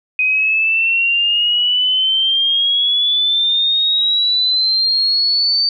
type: exponential sweep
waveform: sine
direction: up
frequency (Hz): 2502 to 4598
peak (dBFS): -12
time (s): 0.19-5.69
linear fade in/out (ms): 2
effects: none